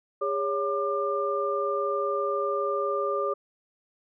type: tone cluster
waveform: sine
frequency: 406.6 / 559 / 1196 Hz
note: G#4 / C#5 / D6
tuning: -37 / +14 / +31 cents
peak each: -29 dBFS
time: 0.21-3.34 s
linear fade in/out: 10 ms
effects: none